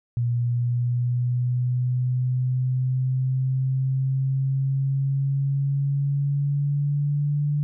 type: exponential sweep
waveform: sine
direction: up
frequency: 119.5 to 146.83 Hz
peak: -20 dBFS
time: 0.17-7.63 s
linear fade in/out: 0 ms
effects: none